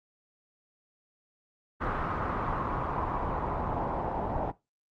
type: noise with low-pass filter sweep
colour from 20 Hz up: pink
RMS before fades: -31 dBFS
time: 1.8-4.52 s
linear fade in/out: 20 ms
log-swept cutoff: 1300 to 810 Hz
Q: 2.9
effects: noise-tail reverb RT60 0.2 s tail -17 dB re dry + Opus 32 kbps